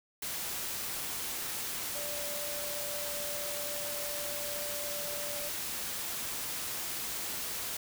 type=tone in noise; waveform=sine; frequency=584 Hz; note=D5; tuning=10 cents flat; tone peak=-41 dBFS; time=1.95-5.49 s; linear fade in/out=5 ms; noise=white; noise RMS=-37 dBFS; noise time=0.22-7.77 s; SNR=-7 dB; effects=none